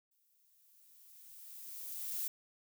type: noise with exponential growth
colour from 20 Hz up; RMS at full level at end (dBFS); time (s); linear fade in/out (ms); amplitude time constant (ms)
violet; -37; 0.11-2.28; 5; 470
effects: none